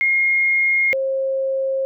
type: tone pair in turn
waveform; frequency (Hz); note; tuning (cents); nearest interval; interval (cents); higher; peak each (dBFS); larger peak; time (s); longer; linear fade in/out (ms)
sine; 2141 / 535.2; C7 / C5; +39 / +39; 2 octaves; 2400; first; -14 / -18; first; 0.01-0.93 / 0.93-1.85; neither; 0
effects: none